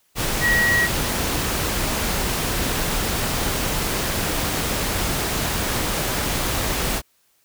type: tone in noise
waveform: sine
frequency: 1910 Hz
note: A#6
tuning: 42 cents sharp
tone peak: -16 dBFS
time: 0.4-0.89 s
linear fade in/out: 50 ms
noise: pink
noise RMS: -23 dBFS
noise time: 0.15-7.02 s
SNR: +4 dB
effects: white hiss -63 dBFS RMS until 7.44 s